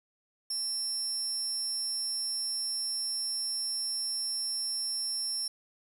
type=tone; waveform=30% pulse; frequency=5400 Hz; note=E8; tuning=41 cents sharp; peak=-27 dBFS; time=0.5-5.48 s; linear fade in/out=5 ms; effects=9-bit